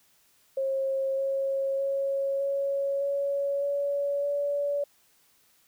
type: tone with pitch steps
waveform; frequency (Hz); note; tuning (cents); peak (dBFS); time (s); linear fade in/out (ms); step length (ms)
sine; 538 / 543.6 / 549.3 / 555 / 560.8 / 566.7 / 572.6; C5 / C#5 / C#5 / C#5 / C#5 / C#5 / D5; +48 / -34 / -16 / +2 / +20 / +38 / -44; -25; 0.57-4.84; 5; 610
effects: white hiss -64 dBFS RMS until 5.67 s